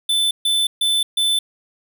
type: tone bursts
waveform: square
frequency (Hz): 3520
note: A7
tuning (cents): 0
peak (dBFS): -16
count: 4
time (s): 0.09-1.39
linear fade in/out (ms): 5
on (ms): 220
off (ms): 140
effects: none